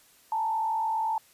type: tone with frequency modulation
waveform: sine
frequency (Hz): 886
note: A5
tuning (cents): +12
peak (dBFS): -25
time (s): 0.32-1.18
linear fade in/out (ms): 2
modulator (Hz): 48.6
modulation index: 0.6
effects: white hiss -59 dBFS RMS until 1.33 s + resampled to 32000 Hz